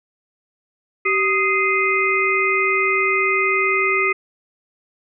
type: harmonic tone with a mistuned harmonic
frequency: 415.3 Hz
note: G#4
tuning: in tune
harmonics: 1 / 3 / 5 / 6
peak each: -22 / -22 / -19 / -22 dBFS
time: 1.05-4.13 s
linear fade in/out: 10 ms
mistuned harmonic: 1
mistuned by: -130 cents
effects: none